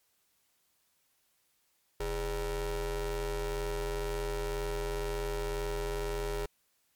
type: ring-modulated tone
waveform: 40% pulse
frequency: 185 Hz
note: F#3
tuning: in tune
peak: -28 dBFS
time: 2-6.46 s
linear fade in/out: 5 ms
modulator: 226 Hz
effects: white hiss -73 dBFS RMS until 6.95 s + MP3 96 kbps